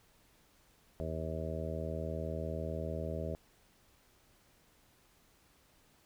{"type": "harmonic tone", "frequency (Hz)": 80, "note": "D#2", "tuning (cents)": 49, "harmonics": [1, 2, 3, 4, 5, 6, 7, 8], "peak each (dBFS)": [-40, -42, -46, -49, -45, -46, -44, -44], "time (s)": [1, 3.35], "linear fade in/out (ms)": 0, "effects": ["pink hiss -67 dBFS RMS until 6.05 s"]}